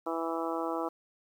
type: harmonic tone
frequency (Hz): 164.81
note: E3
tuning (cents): 0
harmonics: 2 / 3 / 4 / 5 / 6 / 7 / 8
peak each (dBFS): -35 / -37 / -38 / -39 / -40 / -40 / -41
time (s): 0.06-0.89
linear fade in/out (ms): 10
effects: 10-bit